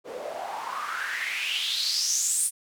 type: noise with band-pass filter sweep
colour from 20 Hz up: white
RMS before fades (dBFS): -29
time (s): 0.04-2.51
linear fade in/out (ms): 50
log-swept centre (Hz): 450 to 9700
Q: 6.1
effects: none